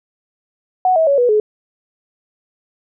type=tone with pitch steps; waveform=sine; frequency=740 / 644.2 / 560.8 / 488.2 / 425 Hz; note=F#5 / E5 / C#5 / B4 / G#4; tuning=0 / -40 / +20 / -20 / +40 cents; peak=-10 dBFS; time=0.85-1.4 s; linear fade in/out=2 ms; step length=110 ms; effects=none